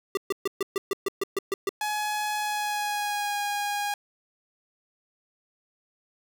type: tone bursts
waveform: square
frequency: 392 Hz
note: G4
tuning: in tune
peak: -24 dBFS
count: 11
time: 0.15-1.692 s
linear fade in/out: 2 ms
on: 22 ms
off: 130 ms
type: tone with pitch glide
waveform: sawtooth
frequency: 843 to 819.5 Hz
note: G#5 to G#5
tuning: +26 to -23 cents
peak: -23 dBFS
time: 1.81-3.94 s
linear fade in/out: 2 ms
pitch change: -49 cents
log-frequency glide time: 2.38-3.39 s
effects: none